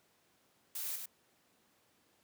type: noise with echo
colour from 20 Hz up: blue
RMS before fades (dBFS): -40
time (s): 0.75-0.96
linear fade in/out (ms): 5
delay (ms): 99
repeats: 1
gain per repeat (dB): -4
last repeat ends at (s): 1.059
effects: pink hiss -71 dBFS RMS until 2.23 s + high-pass 150 Hz 12 dB/octave